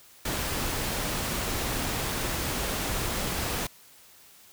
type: noise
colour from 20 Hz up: pink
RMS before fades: -30 dBFS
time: 0.25-3.67 s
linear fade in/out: 5 ms
effects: white hiss -54 dBFS RMS until 4.52 s